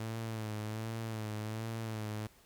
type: tone with vibrato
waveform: sawtooth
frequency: 110 Hz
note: A2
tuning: in tune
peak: -33 dBFS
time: 0-2.27 s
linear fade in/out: 5 ms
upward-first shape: sine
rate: 1.3 Hz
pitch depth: 53 cents each way
effects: pink hiss -63 dBFS RMS until 2.45 s